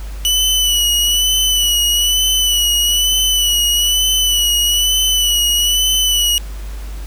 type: tone with vibrato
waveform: sawtooth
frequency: 2960 Hz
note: F#7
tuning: in tune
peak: -9 dBFS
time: 0.25-6.38 s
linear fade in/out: 0 ms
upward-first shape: sine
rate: 1.1 Hz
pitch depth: 42 cents each way
effects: added 50 Hz sine -24 dBFS peak until 7.06 s + pink hiss -39 dBFS RMS until 7.06 s